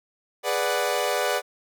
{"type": "chord", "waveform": "sawtooth", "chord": "G# half-diminished seventh", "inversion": "none", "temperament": "equal", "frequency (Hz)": [415.3, 493.9, 587.3, 740], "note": ["G#4", "B4", "D5", "F#5"], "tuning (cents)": [0, 0, 0, 0], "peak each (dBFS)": [-26, -24, -23, -25], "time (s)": [0.43, 1.42], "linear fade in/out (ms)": 50, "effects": []}